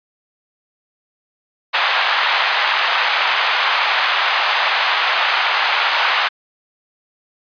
pink band-pass noise, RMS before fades -17 dBFS, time 1.73-6.29 s, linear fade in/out 20 ms, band 820 to 3800 Hz, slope 24 dB/octave, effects resampled to 11025 Hz

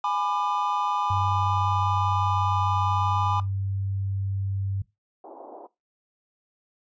triangle chord, G# diminished, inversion none, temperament just, 830.6 / 996.7 / 1196.1 Hz, G#5 / B5 / D6, 0 / +16 / +31 cents, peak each -26 dBFS, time 0.04-3.4 s, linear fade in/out 2 ms
sine tone with pitch glide, 97 to 97.67 Hz, G2 to G2, -18 to -6 cents, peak -25 dBFS, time 1.1-4.82 s, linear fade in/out 5 ms, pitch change +12 cents, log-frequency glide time 2.37-3.78 s
white band-pass noise, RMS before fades -43 dBFS, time 5.24-5.67 s, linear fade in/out 5 ms, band 280 to 910 Hz, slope 48 dB/octave
effects noise-tail reverb RT60 0.2 s tail -18 dB re dry + resampled to 16000 Hz

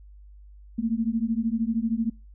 sine beating tone pair, 220.9 / 233.9 Hz, A3 / A#3, +7 / +6 cents, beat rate 13 Hz, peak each -26 dBFS, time 0.78-2.1 s, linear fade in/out 10 ms, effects noise-tail reverb RT60 0.3 s tail -26 dB re dry + added 50 Hz sine -45 dBFS peak until 2.34 s

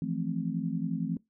sine chord, F major seventh, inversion third, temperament just, 163.7 / 174.61 / 218.3 / 261.9 Hz, E3 / F3 / A3 / C4, -12 / 0 / -13 / +2 cents, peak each -34 / -34 / -35 / -35 dBFS, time 0.02-1.17 s, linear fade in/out 2 ms, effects noise-tail reverb RT60 0.2 s tail -24 dB re dry

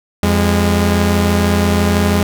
sawtooth tone pair together, 86 / 204.5 Hz, F2 / G#3, -26 / -26 cents, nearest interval octave + minor third, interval 1500 cents, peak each -10 dBFS, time 0.23-2.23 s, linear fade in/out 0 ms, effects none

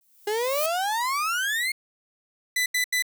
violet noise with exponential growth, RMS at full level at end -27 dBFS, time 0.01-0.66 s, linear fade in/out 1 ms, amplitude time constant 140 ms
35% pulse exponential sweep, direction up, 406.6 to 2179 Hz, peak -22 dBFS, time 0.27-1.72 s, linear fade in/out 5 ms
sawtooth tone bursts, 1996 Hz, B6, 18 cents sharp, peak -18 dBFS, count 3, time 2.56-3.024 s, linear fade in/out 5 ms, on 100 ms, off 82 ms
effects none

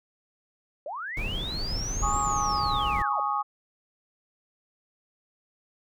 sine linear two-way sweep, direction up then down, 526 to 7600 to 526 Hz, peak -32 dBFS, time 0.86-3.2 s, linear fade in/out 2 ms, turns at 2.2 s
brown noise, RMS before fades -32 dBFS, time 1.17-3.02 s, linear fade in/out 0 ms
sine chord, Ab suspended fourth, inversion none, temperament equal, 830.6 / 1108.7 / 1244.5 Hz, Ab5 / Db6 / Eb6, 0 / 0 / 0 cents, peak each -29 dBFS, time 2.02-3.43 s, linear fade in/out 20 ms
effects none

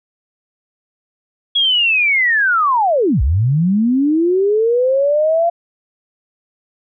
sine linear two-way sweep, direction down then up, 3349 to 56.1 to 691 Hz, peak -11 dBFS, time 1.55-5.5 s, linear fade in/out 10 ms, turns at 3.22 s, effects none

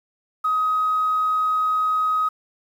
sine tone, 1261 Hz, D#6, 23 cents sharp, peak -17 dBFS, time 0.44-2.29 s, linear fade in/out 10 ms, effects tanh soft clip ceiling -13 dBFS + 8-bit

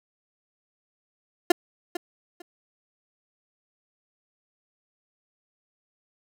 30% pulse tone with echo, 349.2 Hz, F4, in tune, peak -10 dBFS, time 1.5-1.52 s, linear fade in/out 5 ms, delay 450 ms, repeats 2, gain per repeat -14 dB, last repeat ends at 2.42 s, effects none

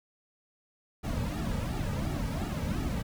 brown noise with flanger, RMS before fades -32 dBFS, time 1.03-3.03 s, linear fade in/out 20 ms, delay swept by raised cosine 1.9 to 2.88 ms, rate 2.8 Hz, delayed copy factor -0.8, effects none

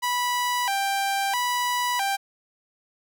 sawtooth tone with vibrato, 880 Hz, A5, in tune, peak -19 dBFS, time 0.02-2.17 s, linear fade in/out 20 ms, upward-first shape square, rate 0.76 Hz, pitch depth 190 cents each way, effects none

